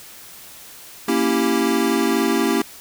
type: chord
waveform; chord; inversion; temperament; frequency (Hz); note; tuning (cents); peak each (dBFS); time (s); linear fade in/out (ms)
square; A# diminished seventh; none; equal; 233.1 / 277.2 / 329.6 / 392; A#3 / C#4 / E4 / G4; 0 / 0 / 0 / 0; -23; 1.08-2.62; 5
effects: white hiss -41 dBFS RMS until 2.8 s